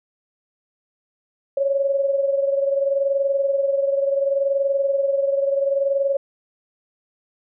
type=tone pair together; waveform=sine; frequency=550 / 570.7 Hz; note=C#5 / D5; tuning=-14 / -50 cents; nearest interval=minor second; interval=64 cents; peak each=-18 / -25 dBFS; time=1.57-6.17 s; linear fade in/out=5 ms; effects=none